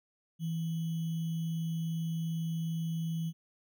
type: tone with sample-and-hold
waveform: sine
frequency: 163.7 Hz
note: E3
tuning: 12 cents flat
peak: -31 dBFS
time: 0.39-3.33 s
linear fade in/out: 50 ms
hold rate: 3150 Hz
effects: none